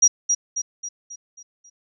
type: tone with echo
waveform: sine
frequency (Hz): 5740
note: F8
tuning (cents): +47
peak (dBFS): -10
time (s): 0.02-0.08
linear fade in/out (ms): 10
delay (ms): 270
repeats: 6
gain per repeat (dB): -6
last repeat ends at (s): 1.7
effects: none